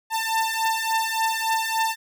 sawtooth beating tone pair, 892 / 895.5 Hz, A5 / A5, +23 / +30 cents, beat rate 3.5 Hz, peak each -21 dBFS, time 0.1-1.96 s, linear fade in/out 50 ms, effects none

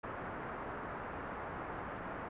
white low-pass noise, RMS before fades -43 dBFS, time 0.03-2.29 s, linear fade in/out 10 ms, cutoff 1500 Hz, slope 24 dB/octave, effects resampled to 8000 Hz

